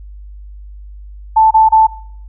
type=tone bursts; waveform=sine; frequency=880 Hz; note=A5; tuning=in tune; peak=-5 dBFS; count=3; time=1.36-1.87 s; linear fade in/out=10 ms; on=150 ms; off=30 ms; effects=noise-tail reverb RT60 0.6 s tail -20 dB re dry + added 50 Hz sine -30 dBFS peak until 2.28 s

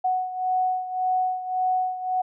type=beating tone pair; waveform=sine; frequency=740 / 741.8 Hz; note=F#5 / F#5; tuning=0 / +4 cents; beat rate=1.8 Hz; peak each=-23 / -28 dBFS; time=0.04-2.22 s; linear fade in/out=10 ms; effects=none

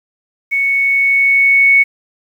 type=tone with level ramp; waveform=sine; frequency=2217 Hz; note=C#7; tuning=in tune; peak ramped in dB=-12 to -5 dBFS; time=0.51-1.84 s; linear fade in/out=20 ms; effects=7-bit

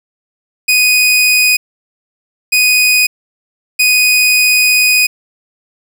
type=tone bursts at uneven times; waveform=sawtooth; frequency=2489 Hz; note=D#7; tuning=in tune; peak=-4 dBFS; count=3; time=0.68-1.57 / 2.52-3.07 / 3.79-5.07 s; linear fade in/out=10 ms; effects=none

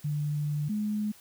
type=tone pair in turn; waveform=sine; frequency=148 / 210.7 Hz; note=D3 / G#3; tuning=+14 / +25 cents; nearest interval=tritone; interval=611 cents; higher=second; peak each=-27 dBFS; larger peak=neither; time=0.04-0.69 / 0.69-1.12 s; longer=first; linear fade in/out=10 ms; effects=white hiss -55 dBFS RMS until 1.2 s

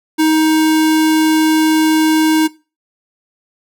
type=tone; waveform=square; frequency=314.4 Hz; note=D#4; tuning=18 cents sharp; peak=-10 dBFS; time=0.18-2.48 s; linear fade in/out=20 ms; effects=noise-tail reverb RT60 0.3 s tail -20 dB re dry

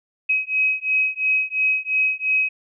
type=beating tone pair; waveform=sine; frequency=2539 / 2541.9 Hz; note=D#7 / D#7; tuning=+34 / +36 cents; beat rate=2.9 Hz; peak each=-21 / -21 dBFS; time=0.29-2.49 s; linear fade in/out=10 ms; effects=none

